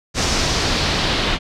pink noise with low-pass filter sweep, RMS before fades -19 dBFS, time 0.14-1.39 s, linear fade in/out 50 ms, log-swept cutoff 6200 to 3600 Hz, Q 2.1, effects none

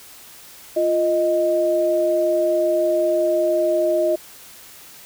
sine tone pair together, 347.8 / 622.3 Hz, F4 / D#5, -7 / 0 cents, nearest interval minor seventh, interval 1007 cents, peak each -21 / -17 dBFS, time 0.76-4.16 s, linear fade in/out 10 ms, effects white hiss -43 dBFS RMS until 5.05 s

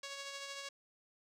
5% pulse tone with tremolo, 556 Hz, C#5, 5 cents sharp, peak -30 dBFS, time 0.03-0.69 s, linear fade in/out 5 ms, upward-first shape triangle, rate 13 Hz, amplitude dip 40%, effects low-pass 9000 Hz 12 dB/octave

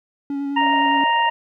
triangle tone with vibrato, 280.4 Hz, C#4, 20 cents sharp, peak -20 dBFS, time 0.3-1.04 s, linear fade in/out 2 ms, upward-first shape square, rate 9.8 Hz, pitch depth 12 cents each way
harmonic tone, 932.3 Hz, A#5, in tune, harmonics 1 / 2 / 3, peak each -16 / -23 / -25 dBFS, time 0.56-1.3 s, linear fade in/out 10 ms
white band-pass noise, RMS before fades -35 dBFS, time 0.61-1.3 s, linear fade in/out 0 ms, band 560 to 690 Hz, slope 96 dB/octave
effects none

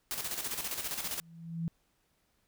white noise with tremolo, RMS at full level -35 dBFS, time 0.11-1.2 s, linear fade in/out 0 ms, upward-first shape square, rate 15 Hz, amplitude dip 55%
sine tone with exponential growth, 166 Hz, E3, 12 cents sharp, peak -29 dBFS, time 0.99-1.68 s, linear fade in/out 0 ms, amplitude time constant 150 ms
effects pink hiss -74 dBFS RMS until 2.47 s

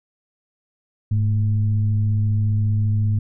sine tone with frequency modulation, 104.3 Hz, G#2, 8 cents sharp, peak -16 dBFS, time 1.11-3.19 s, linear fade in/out 5 ms, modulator 117 Hz, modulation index 0.38, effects none

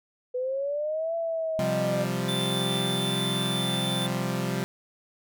sine linear two-way sweep, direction up then down, 494.1 to 670 to 598 Hz, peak -26 dBFS, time 0.34-2.05 s, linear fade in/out 10 ms, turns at 1.15 s
sawtooth chord, C suspended fourth, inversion none, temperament equal, 130.81 / 174.61 / 196 Hz, C3 / F3 / G3, 0 / 0 / 0 cents, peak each -27 dBFS, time 1.59-4.64 s, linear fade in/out 0 ms
square tone, 3534 Hz, A7, 7 cents sharp, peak -30 dBFS, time 2.28-4.07 s, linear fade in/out 10 ms
effects none

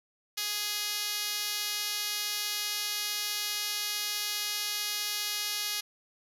5% pulse tone with band-pass filter, 415.3 Hz, G#4, in tune, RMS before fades -33 dBFS, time 0.37-5.81 s, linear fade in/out 10 ms, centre 7900 Hz, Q 0.77, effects none

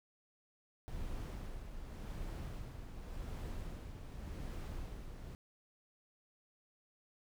brown noise with tremolo, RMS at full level -42 dBFS, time 0.88-5.35 s, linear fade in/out 0 ms, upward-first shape sine, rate 0.88 Hz, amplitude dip 50%, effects none

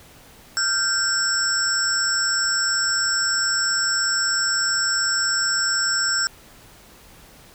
sine tone cluster, 1387 / 1563 / 5390 / 7670 Hz, F6 / G6 / E8 / A#8, -12 / -6 / +38 / +48 cents, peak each -27 / -24 / -22 / -26 dBFS, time 0.57-6.27 s, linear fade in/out 0 ms, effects pink hiss -48 dBFS RMS until 7.54 s

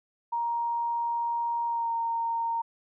sine tone with pitch glide, 938 to 923 Hz, A#5 to A#5, +11 to -17 cents, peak -26 dBFS, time 0.32-2.62 s, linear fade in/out 10 ms, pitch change -28 cents, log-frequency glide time 1.66-1.92 s, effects none

